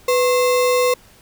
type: tone with sample-and-hold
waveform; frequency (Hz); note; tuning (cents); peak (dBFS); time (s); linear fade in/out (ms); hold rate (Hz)
sine; 497.5; B4; +13; -13; 0.08-0.94; 5; 1575
effects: pink hiss -49 dBFS RMS until 1.21 s